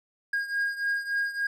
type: beating tone pair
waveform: triangle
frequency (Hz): 1627 / 1630.5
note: G#6 / G#6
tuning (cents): -36 / -32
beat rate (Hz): 3.5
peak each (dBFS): -26 / -30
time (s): 0.33-1.47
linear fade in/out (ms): 5
effects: none